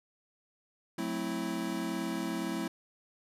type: chord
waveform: square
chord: F# half-diminished seventh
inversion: none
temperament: equal with one note detuned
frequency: 182.45 / 220 / 261.6 / 329.6 Hz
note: F#3 / A3 / C4 / E4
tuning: -24 / 0 / 0 / 0 cents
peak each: -40 / -39 / -40 / -37 dBFS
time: 0.98-2.68 s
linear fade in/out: 5 ms
effects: resampled to 32000 Hz